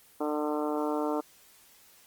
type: harmonic tone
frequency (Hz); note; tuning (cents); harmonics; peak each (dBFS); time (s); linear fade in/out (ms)
150; D3; +37; 2 / 3 / 4 / 5 / 6 / 7 / 8 / 9; -31 / -33 / -35 / -38 / -37 / -41 / -42 / -43; 0.2-1.21; 10
effects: white hiss -58 dBFS RMS until 2.06 s + Opus 24 kbps